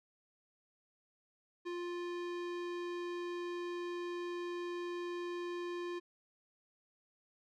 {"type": "tone", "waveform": "square", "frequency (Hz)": 350.3, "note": "F4", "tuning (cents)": 5, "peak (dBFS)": -39, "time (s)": [1.65, 6], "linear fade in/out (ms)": 20, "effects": ["low-pass 4000 Hz 12 dB/octave"]}